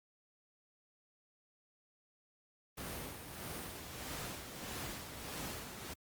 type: noise with tremolo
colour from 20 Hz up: pink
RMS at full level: -42 dBFS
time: 2.77-5.94 s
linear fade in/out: 10 ms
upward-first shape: sine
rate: 1.6 Hz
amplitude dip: 50%
effects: high-pass 60 Hz 12 dB/octave + Opus 32 kbps